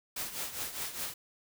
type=noise with tremolo; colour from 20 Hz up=white; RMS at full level=-35 dBFS; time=0.16-1.14 s; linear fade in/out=5 ms; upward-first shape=triangle; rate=4.9 Hz; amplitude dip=75%; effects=none